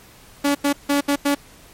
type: tone bursts at uneven times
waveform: sawtooth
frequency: 284.7 Hz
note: C#4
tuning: 46 cents sharp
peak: -12 dBFS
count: 5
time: 0.44-0.55 / 0.64-0.73 / 0.89-1.01 / 1.08-1.16 / 1.25-1.35 s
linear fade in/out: 10 ms
effects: pink hiss -47 dBFS RMS until 1.73 s + MP3 64 kbps